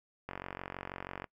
click train, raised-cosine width 0.5 ms, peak -24 dBFS, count 45, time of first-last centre 0.29-1.242 s, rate 46.2 Hz, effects noise-tail reverb RT60 0.1 s tail -23 dB re dry

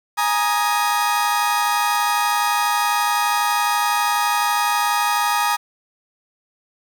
35% pulse chord, Ab suspended second, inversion none, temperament equal with one note detuned, 830.6 / 942.6 / 1244.5 Hz, Ab5 / Bb5 / Eb6, 0 / +19 / 0 cents, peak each -20 dBFS, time 0.17-5.57 s, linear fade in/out 20 ms, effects 8-bit

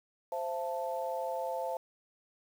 sine chord, A minor, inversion first, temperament equal with one note detuned, 523.3 / 674.7 / 880 Hz, C5 / E5 / A5, 0 / +40 / 0 cents, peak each -36 / -37 / -38 dBFS, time 0.32-1.77 s, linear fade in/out 2 ms, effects 9-bit

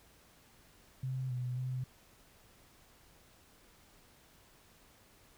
sine tone with pitch steps, 130.3 / 124.7 / 128.2 Hz, C3 / B2 / C3, -7 / +17 / -35 cents, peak -34 dBFS, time 1.03-1.84 s, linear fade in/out 5 ms, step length 270 ms, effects pink hiss -63 dBFS RMS until 5.37 s

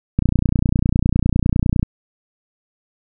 click train, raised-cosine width 5 ms, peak -3 dBFS, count 50, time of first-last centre 0.19-1.829 s, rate 29.9 Hz, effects none

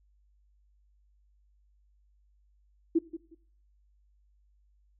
sine tone with echo, 329.6 Hz, E4, in tune, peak -20 dBFS, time 2.95-2.99 s, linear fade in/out 10 ms, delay 180 ms, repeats 2, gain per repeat -14 dB, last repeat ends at 3.35 s, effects noise-tail reverb RT60 0.5 s tail -19 dB re dry + added 50 Hz sine -63 dBFS peak until 4.99 s

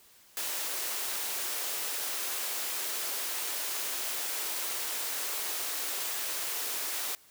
white high-pass noise, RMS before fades -34 dBFS, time 0.37-7.15 s, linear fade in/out 0 ms, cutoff 320 Hz, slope 24 dB/octave, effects white hiss -59 dBFS RMS until 7.3 s

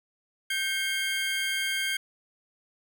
square tone cluster, 1567 / 2163 / 3189 Hz, G6 / C#7 / G7, -1 / -43 / +29 cents, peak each -32 / -32 / -32 dBFS, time 0.5-1.97 s, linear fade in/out 5 ms, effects none

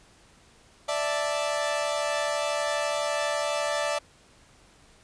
sawtooth chord, D suspended second, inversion none, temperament equal, 587.3 / 659.3 / 880 Hz, D5 / E5 / A5, 0 / 0 / 0 cents, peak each -24 / -27 / -30 dBFS, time 0.88-3.99 s, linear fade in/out 10 ms, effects pink hiss -57 dBFS RMS until 5.03 s + resampled to 22050 Hz

